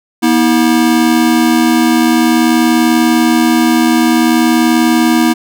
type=tone pair together; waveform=square; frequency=240.4 / 320.9 Hz; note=B3 / E4; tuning=-46 / -46 cents; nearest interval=perfect fourth; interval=500 cents; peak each=-11 dBFS; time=0.22-5.34 s; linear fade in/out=20 ms; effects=none